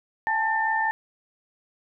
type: tone cluster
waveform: sine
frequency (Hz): 815 / 880 / 1796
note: G#5 / A5 / A6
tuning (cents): -33 / 0 / +35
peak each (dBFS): -32 / -24 / -25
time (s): 0.27-0.91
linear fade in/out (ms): 0
effects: none